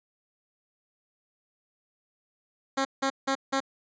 10% pulse tone bursts, 270.2 Hz, C#4, 44 cents flat, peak -16 dBFS, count 4, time 2.77-3.604 s, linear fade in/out 10 ms, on 81 ms, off 170 ms, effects resampled to 16000 Hz

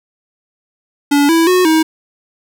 square tone with pitch steps, 286.4 / 329.6 / 365.5 / 318.1 Hz, D4 / E4 / F#4 / D#4, -43 / 0 / -21 / +38 cents, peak -9 dBFS, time 1.11-1.83 s, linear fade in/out 10 ms, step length 180 ms, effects none

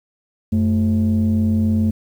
sine tone pair together, 92.1 / 219.1 Hz, F#2 / A3, -7 / -7 cents, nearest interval octave + minor third, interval 1500 cents, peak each -16 / -14 dBFS, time 0.52-1.91 s, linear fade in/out 10 ms, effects tanh soft clip ceiling -11 dBFS + 8-bit

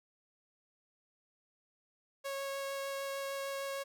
sawtooth tone with vibrato, 550 Hz, C#5, 14 cents flat, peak -33 dBFS, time 2.24-3.84 s, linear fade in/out 20 ms, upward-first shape triangle, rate 6.6 Hz, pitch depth 9 cents each way, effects none

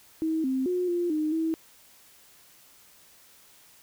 sine tone with pitch steps, 319.5 / 262.3 / 360.6 / 348.8 / 307.9 / 322.9 Hz, D#4 / C4 / F#4 / F4 / D#4 / E4, +46 / +4 / -45 / -2 / -18 / -36 cents, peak -24 dBFS, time 0.22-1.54 s, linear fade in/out 0 ms, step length 220 ms, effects white hiss -56 dBFS RMS until 3.82 s

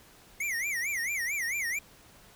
square tone with vibrato, 2093 Hz, C7, in tune, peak -30 dBFS, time 0.4-1.79 s, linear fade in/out 5 ms, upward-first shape sine, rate 4.5 Hz, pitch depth 230 cents each way, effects pink hiss -56 dBFS RMS until 2.35 s

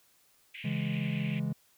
white band-pass noise, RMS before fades -44 dBFS, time 0.54-1.4 s, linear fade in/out 10 ms, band 2100 to 2800 Hz, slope 48 dB/octave
triangle chord, C# minor, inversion none, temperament equal, 138.59 / 164.81 / 207.7 Hz, C#3 / E3 / G#3, 0 / 0 / 0 cents, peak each -32 dBFS, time 0.64-1.53 s, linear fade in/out 10 ms
effects white hiss -66 dBFS RMS until 1.77 s

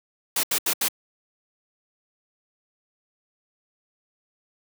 white noise bursts, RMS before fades -23 dBFS, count 4, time 0.36-0.884 s, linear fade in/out 5 ms, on 74 ms, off 76 ms, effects high-pass 200 Hz 12 dB/octave

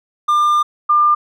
triangle / sine tone pair in turn, 1199 / 1199 Hz, D6 / D6, +36 / +36 cents, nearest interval unison, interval 0 cents, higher neither, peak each -9 dBFS, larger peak neither, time 0.28-0.63 / 0.89-1.15 s, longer first, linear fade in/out 10 ms, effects none

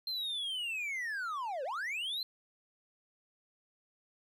triangle linear two-way sweep, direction down then up, 4186 to 493.6 to 4186 Hz, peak -33 dBFS, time 0.07-2.23 s, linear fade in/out 2 ms, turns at 1.64 s, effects none

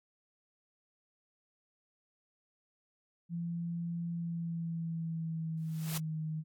sine tone with pitch glide, 170 to 156.79 Hz, F3 to D#3, -46 to +14 cents, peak -34 dBFS, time 3.29-6.44 s, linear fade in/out 50 ms, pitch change -140 cents, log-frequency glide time 4.11-6.21 s
white noise with exponential growth, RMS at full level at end -36 dBFS, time 5.57-5.98 s, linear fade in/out 5 ms, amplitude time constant 88 ms
effects AAC 64 kbps

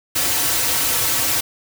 white noise with comb filter, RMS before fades -19 dBFS, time 0.15-1.41 s, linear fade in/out 10 ms, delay 4.9 ms, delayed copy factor -1, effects none

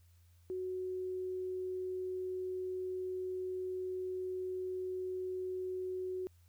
sine tone, 370 Hz, F#4, in tune, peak -36 dBFS, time 0.5-6.27 s, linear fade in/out 0 ms, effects added 86 Hz sine -61 dBFS peak until 6.48 s + white hiss -74 dBFS RMS until 6.48 s

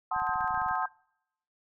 sine chord, F# diminished seventh, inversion none, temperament equal with one note detuned, 740 / 880 / 1046.5 / 1267 Hz, F#5 / A5 / C6 / Eb6, 0 / 0 / 0 / +31 cents, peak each -33 dBFS, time 0.11-0.86 s, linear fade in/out 5 ms
sine tone with tremolo, 1589 Hz, G6, 23 cents sharp, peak -34 dBFS, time 0.13-0.89 s, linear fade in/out 50 ms, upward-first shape square, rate 7.2 Hz, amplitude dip 55%
clicks, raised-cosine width 5 ms, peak -36 dBFS, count 12, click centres 0.163 / 0.22 / 0.293 / 0.358 / 0.408 / 0.444 / 0.508 / 0.543 / 0.576 / 0.618 / 0.662 / 0.711 s
effects noise-tail reverb RT60 0.8 s tail -26 dB re dry

